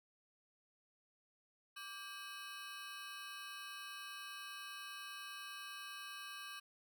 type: ring-modulated tone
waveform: 20% pulse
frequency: 1380 Hz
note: F6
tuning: 21 cents flat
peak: -39 dBFS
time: 1.76-6.6 s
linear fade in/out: 10 ms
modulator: 215 Hz
effects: none